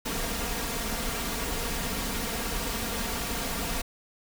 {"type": "noise with comb filter", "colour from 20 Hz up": "pink", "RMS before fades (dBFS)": -31, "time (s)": [0.05, 3.82], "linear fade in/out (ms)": 10, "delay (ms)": 4.3, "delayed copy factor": 0.55, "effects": []}